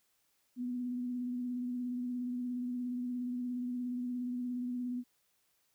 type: tone with vibrato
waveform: sine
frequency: 246.9 Hz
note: B3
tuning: in tune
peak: -34 dBFS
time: 0.56-5.04 s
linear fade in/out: 50 ms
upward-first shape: triangle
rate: 17 Hz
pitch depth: 30 cents each way
effects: white hiss -75 dBFS RMS until 5.74 s